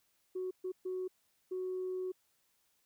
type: tone bursts at uneven times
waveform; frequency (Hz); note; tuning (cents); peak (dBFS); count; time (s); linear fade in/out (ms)
sine; 370; F#4; 0; -34; 4; 0.35-0.51 / 0.64-0.72 / 0.85-1.08 / 1.51-2.12; 10
effects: tanh soft clip ceiling -31 dBFS + white hiss -75 dBFS RMS until 2.85 s